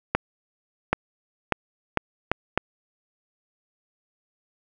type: accelerating click train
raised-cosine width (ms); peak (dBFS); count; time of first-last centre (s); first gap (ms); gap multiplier
0.5; -4; 6; 0.15-2.576; 780; 0.76
effects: none